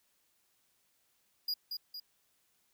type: tone with echo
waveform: square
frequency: 4870 Hz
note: D#8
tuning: 38 cents flat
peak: -32 dBFS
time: 1.48-1.54 s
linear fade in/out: 5 ms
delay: 230 ms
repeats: 2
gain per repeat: -5 dB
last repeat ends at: 2 s
effects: white hiss -74 dBFS RMS until 2.73 s